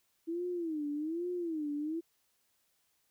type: tone with vibrato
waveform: sine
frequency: 322.7 Hz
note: E4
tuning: 37 cents flat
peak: -33 dBFS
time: 0.27-2.01 s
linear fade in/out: 20 ms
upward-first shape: sine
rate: 1.2 Hz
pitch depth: 180 cents each way
effects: white hiss -75 dBFS RMS until 3.1 s